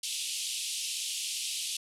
pink band-pass noise, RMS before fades -35 dBFS, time 0.03-1.77 s, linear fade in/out 5 ms, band 2700 to 11000 Hz, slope 48 dB/octave, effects none

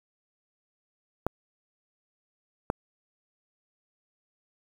clicks, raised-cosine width 1 ms, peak -11 dBFS, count 2, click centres 1.266 / 2.701 s, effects 7-bit

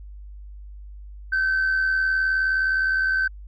sine tone with amplitude modulation, 1540 Hz, G6, 31 cents flat, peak -15 dBFS, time 1.32-3.28 s, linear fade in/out 10 ms, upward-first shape sine, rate 79.5 Hz, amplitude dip 50%, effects tanh soft clip ceiling -16 dBFS + added 50 Hz sine -37 dBFS peak until 3.47 s

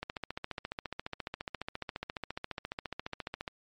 click train, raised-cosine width 0.3 ms, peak -20 dBFS, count 51, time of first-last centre 0.03-3.478 s, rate 14.5 Hz, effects MP3 48 kbps

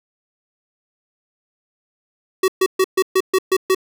square tone bursts, 377.3 Hz, F#4, 34 cents sharp, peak -13 dBFS, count 8, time 2.43-3.748 s, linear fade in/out 5 ms, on 51 ms, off 130 ms, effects none

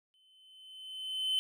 triangle tone with exponential growth, 3055 Hz, G7, 45 cents flat, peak -25 dBFS, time 0.14-1.39 s, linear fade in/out 0 ms, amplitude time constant 270 ms, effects none

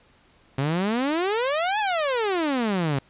sawtooth exponential two-way sweep, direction up then down, 130.81 to 880 to 130.81 Hz, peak -18 dBFS, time 0.58-2.99 s, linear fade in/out 5 ms, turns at 1.79 s, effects pink hiss -58 dBFS RMS until 3.09 s + resampled to 8000 Hz

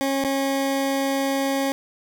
20% pulse tone with dropouts, 272.9 Hz, C#4, 27 cents flat, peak -16 dBFS, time 0.01-1.72 s, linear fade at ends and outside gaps 0 ms, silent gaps 0.238-0.248 s, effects none

